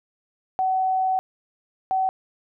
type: tone pair in turn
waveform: sine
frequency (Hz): 754 / 758.4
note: F#5 / F#5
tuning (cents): +32 / +43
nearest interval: unison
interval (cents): 11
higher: second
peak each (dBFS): -19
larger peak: neither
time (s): 0.59-1.19 / 1.91-2.09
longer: first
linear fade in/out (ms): 0
effects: none